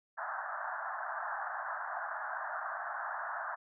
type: band-pass noise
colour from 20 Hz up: white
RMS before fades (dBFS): -39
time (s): 0.17-3.56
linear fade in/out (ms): 20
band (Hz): 630 to 1700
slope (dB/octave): 96
effects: none